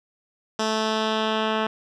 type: tone with low-pass filter sweep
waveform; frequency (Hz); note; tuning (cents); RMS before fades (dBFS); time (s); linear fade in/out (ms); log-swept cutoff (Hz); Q
10% pulse; 218.6; A3; -11; -24; 0.59-1.67; 5; 5800 to 2500; 1.8
effects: none